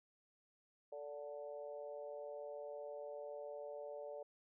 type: harmonic tone with a mistuned harmonic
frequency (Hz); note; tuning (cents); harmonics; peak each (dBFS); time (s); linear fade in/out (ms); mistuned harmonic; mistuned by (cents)
146.83; D3; 0; 3 / 4 / 5 / 6; -51 / -47 / -57 / -62; 0.92-4.23; 5; 4; -20
effects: none